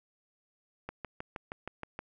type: click train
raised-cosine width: 0.5 ms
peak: -23 dBFS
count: 8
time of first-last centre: 0.89-1.991 s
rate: 6.36 Hz
effects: none